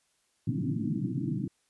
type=band-pass noise; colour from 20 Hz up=pink; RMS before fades=-31 dBFS; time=0.47-1.48 s; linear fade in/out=5 ms; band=110 to 330 Hz; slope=96 dB/octave; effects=white hiss -72 dBFS RMS until 1.69 s + resampled to 24000 Hz